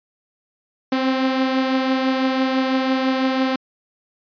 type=beating tone pair; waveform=sawtooth; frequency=261.6 / 267.6 Hz; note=C4 / C4; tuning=0 / +39 cents; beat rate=6 Hz; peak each=-14 / -22 dBFS; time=0.92-3.56 s; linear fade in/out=5 ms; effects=resampled to 11025 Hz